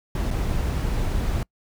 brown noise with dropouts, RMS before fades -24 dBFS, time 0.15-1.43 s, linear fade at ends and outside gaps 2 ms, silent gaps 0.306-0.31 s, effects noise-tail reverb RT60 0.1 s tail -26 dB re dry

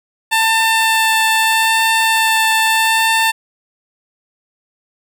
15% pulse tone with vibrato, 891 Hz, A5, 22 cents sharp, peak -5 dBFS, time 0.31-3.32 s, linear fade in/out 20 ms, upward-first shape sine, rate 0.79 Hz, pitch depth 9 cents each way, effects none

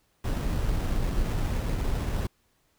brown noise with sample-and-hold, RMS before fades -27 dBFS, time 0.24-2.27 s, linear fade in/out 5 ms, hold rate 4410 Hz, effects pink hiss -69 dBFS RMS until 2.78 s

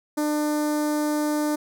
sawtooth tone with notch filter, 300 Hz, D4, 37 cents sharp, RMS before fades -24 dBFS, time 0.17-1.56 s, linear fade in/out 10 ms, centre 2800 Hz, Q 0.58, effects none

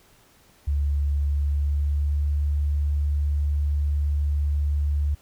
sine tone with pitch glide, 71.7 to 72.83 Hz, D2 to D2, -41 to -14 cents, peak -20 dBFS, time 0.67-5.15 s, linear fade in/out 10 ms, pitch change +27 cents, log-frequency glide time 1.28-2.25 s, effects pink hiss -57 dBFS RMS until 5.21 s

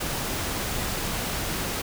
pink noise, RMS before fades -29 dBFS, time 0-1.82 s, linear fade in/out 10 ms, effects none

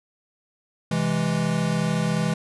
square chord, C augmented, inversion none, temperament equal, 130.81 / 164.81 / 207.7 Hz, C3 / E3 / G#3, 0 / 0 / 0 cents, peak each -30 / -24 / -27 dBFS, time 0.91-2.34 s, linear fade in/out 5 ms, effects resampled to 24000 Hz

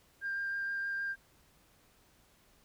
sine tone with vibrato, 1596 Hz, G6, 31 cents sharp, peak -32 dBFS, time 0.21-1.16 s, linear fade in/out 50 ms, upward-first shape sine, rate 6.4 Hz, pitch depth 9 cents each way, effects tanh soft clip ceiling -29 dBFS + pink hiss -66 dBFS RMS until 2.64 s

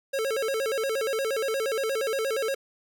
square tone with vibrato, 490.4 Hz, B4, 12 cents flat, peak -26 dBFS, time 0.13-2.55 s, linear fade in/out 10 ms, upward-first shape square, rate 8.5 Hz, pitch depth 180 cents each way, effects none

